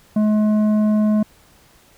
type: tone with tanh clipping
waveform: triangle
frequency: 212.8 Hz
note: G#3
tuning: 42 cents sharp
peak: -15 dBFS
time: 0.16-1.23 s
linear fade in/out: 5 ms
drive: 13 dB
effects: pink hiss -52 dBFS RMS until 1.97 s